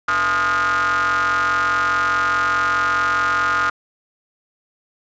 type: ring-modulated tone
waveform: square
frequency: 93.4 Hz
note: F#2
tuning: 17 cents sharp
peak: -14 dBFS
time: 0.08-3.7 s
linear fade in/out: 5 ms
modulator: 1330 Hz
effects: resampled to 16000 Hz + 8-bit